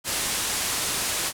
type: low-pass noise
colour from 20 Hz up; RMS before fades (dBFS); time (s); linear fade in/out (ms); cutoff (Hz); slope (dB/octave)
white; -27; 0.04-1.33; 50; 11000; 24
effects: none